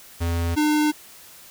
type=tone pair in turn; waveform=square; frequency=84.7 / 301.8 Hz; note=E2 / D4; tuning=+48 / +47 cents; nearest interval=octave + minor seventh; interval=2199 cents; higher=second; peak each=-22 / -18 dBFS; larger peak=second; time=0.2-0.56 / 0.56-0.92 s; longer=neither; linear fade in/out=20 ms; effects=white hiss -46 dBFS RMS until 1.5 s

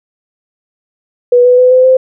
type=tone with pitch steps; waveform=sine; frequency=489.1 / 496.2 / 503.4 / 510.8 / 518.2 Hz; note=B4 / B4 / B4 / C5 / C5; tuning=-17 / +8 / +33 / -42 / -17 cents; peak=-3 dBFS; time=1.32-1.97 s; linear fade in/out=5 ms; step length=130 ms; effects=none

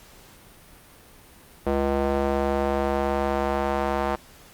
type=tone with band-pass filter sweep; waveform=square; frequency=69.3 Hz; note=C#2; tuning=in tune; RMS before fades=-24 dBFS; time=1.66-4.16 s; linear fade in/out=10 ms; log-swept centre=530 to 840 Hz; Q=1.3; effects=pink hiss -50 dBFS RMS until 4.53 s + Opus 48 kbps

